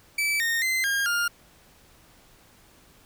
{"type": "tone with pitch steps", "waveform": "40% pulse", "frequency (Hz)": [2310, 1843, 2063, 1617, 1409], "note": ["D7", "A#6", "C7", "G#6", "F6"], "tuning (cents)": [-29, -20, -25, -47, 15], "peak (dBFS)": -22, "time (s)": [0.18, 1.28], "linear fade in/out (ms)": 5, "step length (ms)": 220, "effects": ["pink hiss -56 dBFS RMS until 3.05 s"]}